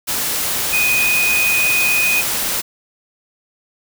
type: tone in noise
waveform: sine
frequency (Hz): 2489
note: D#7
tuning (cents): 0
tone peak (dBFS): -14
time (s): 0.72-2.22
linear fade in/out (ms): 20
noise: white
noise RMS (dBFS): -20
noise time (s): 0.07-2.62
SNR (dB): +3
effects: none